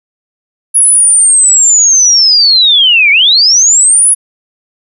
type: linear two-way sweep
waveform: sine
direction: down then up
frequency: 10548 to 2192 to 10548 Hz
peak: -3 dBFS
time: 0.74-4.15 s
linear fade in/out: 20 ms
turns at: 3.11 s
effects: none